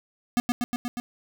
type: tone with echo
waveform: square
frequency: 242.7 Hz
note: B3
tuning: 30 cents flat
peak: -20 dBFS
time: 0.37-0.4 s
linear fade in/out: 0 ms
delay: 120 ms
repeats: 5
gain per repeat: -2 dB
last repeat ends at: 1 s
effects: none